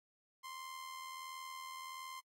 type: tone with amplitude modulation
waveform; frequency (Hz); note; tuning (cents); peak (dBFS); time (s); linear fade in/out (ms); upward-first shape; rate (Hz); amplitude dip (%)
sawtooth; 1046.5; C6; 0; -40; 0.43-2.21; 20; sine; 81.4; 45
effects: AAC 48 kbps